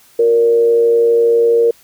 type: tone with frequency modulation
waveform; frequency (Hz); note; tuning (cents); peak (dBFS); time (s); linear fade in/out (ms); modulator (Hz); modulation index
sine; 466.2; A#4; 0; -8; 0.19-1.71; 5; 112; 0.32
effects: white hiss -48 dBFS RMS until 1.83 s